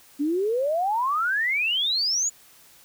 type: exponential sweep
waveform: sine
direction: up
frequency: 277.2 to 7040 Hz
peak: -21 dBFS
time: 0.19-2.3 s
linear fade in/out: 20 ms
effects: white hiss -53 dBFS RMS until 2.84 s